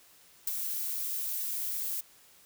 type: noise with ADSR envelope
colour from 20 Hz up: violet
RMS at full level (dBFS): -28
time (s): 0.47-2.01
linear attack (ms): 5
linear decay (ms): 21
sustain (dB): -6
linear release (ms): 9
effects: white hiss -59 dBFS RMS until 2.45 s